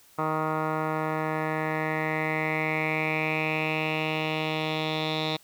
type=tone with low-pass filter sweep; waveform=10% pulse; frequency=156.4 Hz; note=D#3; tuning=9 cents sharp; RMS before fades=-28 dBFS; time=0.18-5.37 s; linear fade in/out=10 ms; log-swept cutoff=1300 to 3700 Hz; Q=5.6; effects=white hiss -57 dBFS RMS until 5.43 s